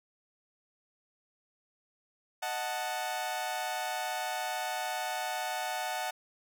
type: chord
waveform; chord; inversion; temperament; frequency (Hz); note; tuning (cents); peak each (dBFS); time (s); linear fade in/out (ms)
sawtooth; D# diminished; none; equal; 622.3 / 740 / 880; D#5 / F#5 / A5; 0 / 0 / 0; -37 / -31 / -34; 2.42-6.11; 10
effects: none